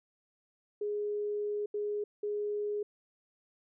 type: tone bursts at uneven times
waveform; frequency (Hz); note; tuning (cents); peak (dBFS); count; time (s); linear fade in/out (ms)
sine; 415.3; G#4; 0; -31; 3; 0.81-1.66 / 1.74-2.04 / 2.23-2.83; 5
effects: none